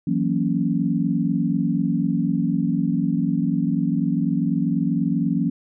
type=chord; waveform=sine; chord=F# dominant seventh; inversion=third; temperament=equal; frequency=164.81 / 185 / 233.1 / 277.2 Hz; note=E3 / F#3 / A#3 / C#4; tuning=0 / 0 / 0 / 0 cents; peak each=-24 dBFS; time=0.07-5.5 s; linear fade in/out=5 ms; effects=none